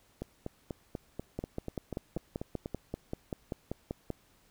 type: two click trains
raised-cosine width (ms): 2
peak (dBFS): -21 / -23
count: 15 / 11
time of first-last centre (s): 1.39-4.103 / 0.22-2.659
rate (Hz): 5.16 / 4.1
effects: pink hiss -66 dBFS RMS until 4.5 s